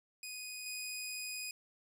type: tone with level steps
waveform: 15% pulse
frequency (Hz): 2489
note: D#7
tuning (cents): 0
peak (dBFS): -36 / -33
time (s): 0.23-1.51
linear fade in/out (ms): 2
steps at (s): 0.66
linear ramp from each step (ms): 2
effects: none